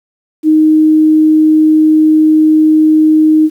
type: tone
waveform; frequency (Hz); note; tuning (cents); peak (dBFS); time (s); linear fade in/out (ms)
sine; 311.1; D#4; 0; -4; 0.43-3.5; 50
effects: 7-bit